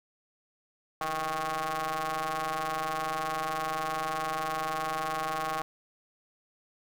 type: ring-modulated tone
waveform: sawtooth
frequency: 155.56 Hz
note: D#3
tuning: in tune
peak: -23 dBFS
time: 1.01-5.62 s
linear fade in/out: 0 ms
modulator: 945 Hz
effects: none